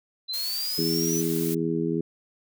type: linear sweep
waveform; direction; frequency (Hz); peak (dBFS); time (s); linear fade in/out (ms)
sine; up; 3999 to 6050; -28; 0.28-1.22; 20
type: noise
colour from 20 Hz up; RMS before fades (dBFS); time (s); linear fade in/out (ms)
blue; -34; 0.33-1.55; 10
type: harmonic tone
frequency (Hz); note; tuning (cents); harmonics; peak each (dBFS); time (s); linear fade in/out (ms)
82.41; E2; 0; 2 / 3 / 4 / 5; -29 / -30 / -28 / -29; 0.78-2.01; 5
effects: none